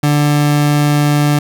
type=tone; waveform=30% pulse; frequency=146.9 Hz; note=D3; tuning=1 cent sharp; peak=-7 dBFS; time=0.03-1.39 s; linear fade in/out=5 ms; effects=none